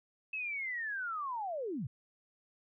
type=linear sweep; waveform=sine; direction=down; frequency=2626 to 101.2 Hz; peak=-35 dBFS; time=0.33-1.87 s; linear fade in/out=5 ms; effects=none